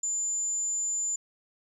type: tone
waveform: sine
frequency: 7100 Hz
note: A8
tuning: 15 cents sharp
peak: -27 dBFS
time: 0.03-1.16 s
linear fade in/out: 5 ms
effects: 10-bit